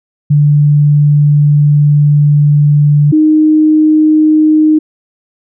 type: tone pair in turn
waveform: sine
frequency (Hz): 146.83 / 309.2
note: D3 / D#4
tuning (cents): 0 / -11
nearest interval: octave + minor second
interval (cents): 1289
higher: second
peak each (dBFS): -4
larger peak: neither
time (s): 0.3-3.12 / 3.12-4.79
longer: first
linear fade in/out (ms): 10
effects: none